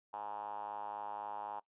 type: tone with band-pass filter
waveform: 5% pulse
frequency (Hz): 103.83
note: G#2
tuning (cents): 0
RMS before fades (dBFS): -43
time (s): 0.13-1.6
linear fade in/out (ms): 10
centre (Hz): 870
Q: 7.1
effects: noise-tail reverb RT60 0.1 s tail -20 dB re dry + resampled to 8000 Hz